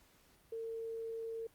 sine tone, 453.3 Hz, A#4, 48 cents flat, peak -39 dBFS, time 0.52-1.47 s, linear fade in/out 5 ms, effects pink hiss -67 dBFS RMS until 1.54 s + Opus 48 kbps

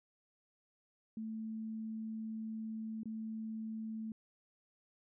sine tone with dropouts, 220.6 Hz, A3, 5 cents sharp, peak -39 dBFS, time 1.17-4.12 s, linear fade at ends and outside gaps 2 ms, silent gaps 3.033-3.056 s, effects none

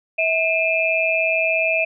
sine tone cluster, 649 / 2415 / 2598 Hz, E5 / D7 / E7, -27 / +48 / -26 cents, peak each -21 dBFS, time 0.18-1.85 s, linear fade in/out 10 ms, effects none

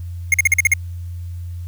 square tone bursts, 2145 Hz, C7, 42 cents sharp, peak -10 dBFS, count 7, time 0.32-0.737 s, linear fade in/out 2 ms, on 21 ms, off 45 ms, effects added 87 Hz sine -26 dBFS peak until 1.67 s + white hiss -55 dBFS RMS until 1.67 s

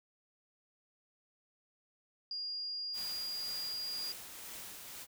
sine tone, 4831 Hz, D8, 48 cents sharp, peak -37 dBFS, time 2.31-4.12 s, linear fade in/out 2 ms
white noise with tremolo, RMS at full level -46 dBFS, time 2.93-5.07 s, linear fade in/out 50 ms, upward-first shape triangle, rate 2 Hz, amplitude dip 35%
effects none

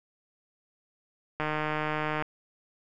click train, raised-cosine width 0.5 ms, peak -15 dBFS, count 127, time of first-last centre 1.4-2.224 s, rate 153 Hz, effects none

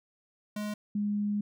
square / sine tone pair in turn, 209.5 / 206.4 Hz, G#3 / G#3, +15 / -10 cents, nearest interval unison, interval 25 cents, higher first, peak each -33 / -27 dBFS, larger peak second, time 0.56-0.74 / 0.95-1.41 s, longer second, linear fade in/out 5 ms, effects none

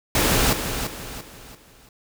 pink noise with echo, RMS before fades -19 dBFS, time 0.15-0.53 s, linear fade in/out 2 ms, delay 340 ms, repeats 4, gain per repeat -8 dB, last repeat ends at 1.89 s, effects none

